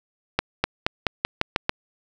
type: accelerating click train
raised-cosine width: 0.3 ms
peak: -3 dBFS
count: 8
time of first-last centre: 0.39-1.694 s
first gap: 250 ms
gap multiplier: 0.9
effects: none